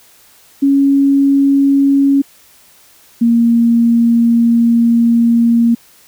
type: tone pair in turn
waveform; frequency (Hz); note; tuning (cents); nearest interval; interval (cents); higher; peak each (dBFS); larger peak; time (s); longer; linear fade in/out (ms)
sine; 277.2 / 233.3; C#4 / A#3; 0 / +2; minor third; 298; first; -7; neither; 0.62-2.22 / 3.21-5.75; second; 10
effects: white hiss -46 dBFS RMS until 6.07 s